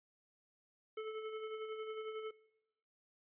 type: tone with tremolo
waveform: square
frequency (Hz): 436.1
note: A4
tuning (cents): -15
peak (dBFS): -40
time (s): 0.97-2.31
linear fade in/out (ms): 5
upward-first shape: sine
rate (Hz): 11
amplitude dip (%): 45
effects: noise-tail reverb RT60 1.0 s tail -22 dB re dry + resampled to 8000 Hz